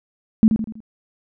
sine tone with echo, 220 Hz, A3, in tune, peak -7 dBFS, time 0.43-0.48 s, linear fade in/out 0 ms, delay 81 ms, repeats 4, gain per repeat -7 dB, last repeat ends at 0.804 s, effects none

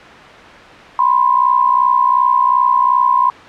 sine tone pair together, 987.8 / 1050.5 Hz, B5 / C6, 0 / +7 cents, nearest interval minor second, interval 107 cents, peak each -12 dBFS, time 0.99-3.3 s, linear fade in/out 2 ms, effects white hiss -35 dBFS RMS until 3.48 s + low-pass 2000 Hz 12 dB/octave

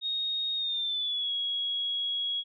sine tone with pitch glide, 3729 to 3322 Hz, A#7 to G#7, 0 to 0 cents, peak -28 dBFS, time 0.01-2.44 s, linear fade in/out 50 ms, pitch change -200 cents, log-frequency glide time 0.56-1.32 s, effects none

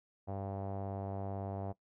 sawtooth tone with low-pass filter, 98 Hz, G2, in tune, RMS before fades -40 dBFS, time 0.27-1.73 s, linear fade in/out 20 ms, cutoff 720 Hz, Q 3.6, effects noise-tail reverb RT60 0.1 s tail -18 dB re dry

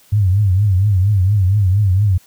sine tone with vibrato, 98 Hz, G2, in tune, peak -10 dBFS, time 0.12-2.18 s, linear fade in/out 10 ms, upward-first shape triangle, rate 4.3 Hz, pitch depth 170 cents each way, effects white hiss -50 dBFS RMS until 2.26 s

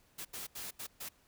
white noise bursts at uneven times, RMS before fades -43 dBFS, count 5, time 0.18-0.25 / 0.33-0.47 / 0.55-0.71 / 0.79-0.87 / 1-1.09 s, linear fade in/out 10 ms, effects pink hiss -68 dBFS RMS until 1.27 s

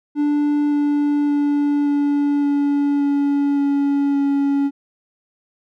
triangle tone with pitch steps, 293.1 / 291.2 / 289.4 / 287.6 / 285.7 / 283.9 / 282.1 / 280.3 Hz, D4 / D4 / D4 / D4 / D4 / C#4 / C#4 / C#4, -3 / -15 / -25 / -36 / -48 / +41 / +30 / +19 cents, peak -13 dBFS, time 0.15-4.71 s, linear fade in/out 50 ms, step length 570 ms, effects none

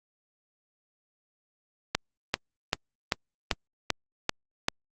click train, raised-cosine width 0.2 ms, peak -6 dBFS, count 8, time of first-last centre 1.95-4.684 s, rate 2.56 Hz, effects Opus 48 kbps

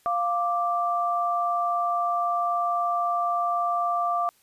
sine tone pair together, 698.5 / 1174.7 Hz, F5 / D6, 0 / 0 cents, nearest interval major sixth, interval 900 cents, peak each -25 dBFS, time 0.06-4.29 s, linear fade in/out 0 ms, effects white hiss -62 dBFS RMS until 4.42 s + resampled to 32000 Hz

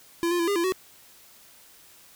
square tone with pitch steps, 339.4 / 350.2 / 337.7 / 404.2 / 339.7 / 374.3 Hz, F4 / F4 / E4 / G#4 / F4 / F#4, -49 / +5 / +42 / -47 / -48 / +20 cents, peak -23 dBFS, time 0.23-0.722 s, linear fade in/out 0 ms, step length 82 ms, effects white hiss -53 dBFS RMS until 2.15 s

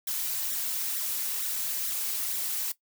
blue noise with flanger, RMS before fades -31 dBFS, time 0.07-2.72 s, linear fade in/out 5 ms, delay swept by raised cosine 0.53 to 5.63 ms, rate 2.2 Hz, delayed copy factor +0.8, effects noise-tail reverb RT60 0.1 s tail -17 dB re dry

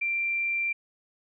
sine tone, 2362 Hz, D7, 9 cents sharp, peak -25 dBFS, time 0.01-0.73 s, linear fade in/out 10 ms, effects none

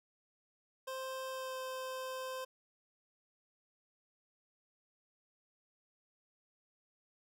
25% pulse tone with pitch glide, 524 to 518.6 Hz, C5 to C5, +2 to -15 cents, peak -36 dBFS, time 0.87-2.45 s, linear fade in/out 10 ms, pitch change -17 cents, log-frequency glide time 1.3-1.58 s, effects none

